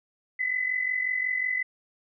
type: tone pair together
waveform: sine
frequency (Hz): 1975.5 / 2021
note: B6 / B6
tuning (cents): 0 / +39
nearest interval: unison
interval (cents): 39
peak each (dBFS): -31 / -26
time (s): 0.39-1.63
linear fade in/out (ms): 10
effects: none